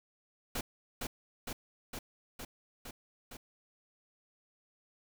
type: noise with echo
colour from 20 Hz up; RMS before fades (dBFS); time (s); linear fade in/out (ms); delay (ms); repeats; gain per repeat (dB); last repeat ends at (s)
pink; -36; 0.55-0.61; 5; 460; 6; -2; 3.37
effects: none